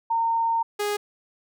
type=tone pair in turn; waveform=sine / sawtooth; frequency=916 / 413.5 Hz; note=A#5 / G#4; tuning=-31 / -8 cents; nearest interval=octave + major second; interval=1377 cents; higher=first; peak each=-20 dBFS; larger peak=neither; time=0.1-0.63 / 0.79-0.97 s; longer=first; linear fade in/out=10 ms; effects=none